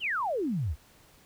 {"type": "exponential sweep", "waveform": "sine", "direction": "down", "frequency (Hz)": [3248, 61.8], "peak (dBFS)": -27, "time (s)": [0, 0.76], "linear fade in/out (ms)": 50, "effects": ["pink hiss -59 dBFS RMS until 1.25 s"]}